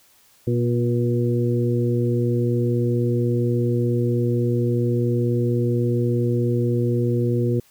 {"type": "harmonic tone with a mistuned harmonic", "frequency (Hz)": 120.4, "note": "B2", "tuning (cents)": -44, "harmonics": [1, 2, 3, 4], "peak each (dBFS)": [-20, -25, -24, -28], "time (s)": [0.47, 7.6], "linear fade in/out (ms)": 5, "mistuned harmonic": 3, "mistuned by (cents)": -19, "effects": ["white hiss -56 dBFS RMS until 7.7 s"]}